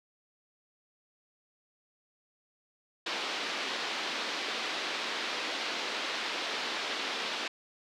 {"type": "band-pass noise", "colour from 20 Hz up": "white", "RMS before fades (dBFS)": -35, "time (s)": [3.06, 7.48], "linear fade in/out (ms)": 5, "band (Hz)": [250, 4300], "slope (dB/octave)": 24, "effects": []}